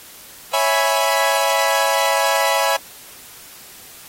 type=chord; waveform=sawtooth; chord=C# minor seventh; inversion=none; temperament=equal; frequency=554.4 / 659.3 / 830.6 / 987.8 Hz; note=C#5 / E5 / G#5 / B5; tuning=0 / 0 / 0 / 0 cents; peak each=-17 dBFS; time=0.53-2.77 s; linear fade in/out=10 ms; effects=white hiss -41 dBFS RMS until 4.08 s + AAC 48 kbps